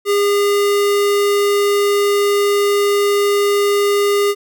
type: tone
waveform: square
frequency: 406.3 Hz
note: G#4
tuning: 38 cents flat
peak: -13 dBFS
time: 0.05-4.35 s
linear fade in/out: 50 ms
effects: none